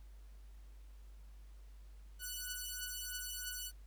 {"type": "beating tone pair", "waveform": "5% pulse", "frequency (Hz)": [1480, 1483.1], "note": ["F#6", "F#6"], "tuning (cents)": [0, 4], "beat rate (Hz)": 3.1, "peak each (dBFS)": [-33, -33], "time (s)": [2.19, 3.72], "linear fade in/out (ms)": 50, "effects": ["added 50 Hz sine -52 dBFS peak until 3.86 s", "pink hiss -71 dBFS RMS until 3.86 s"]}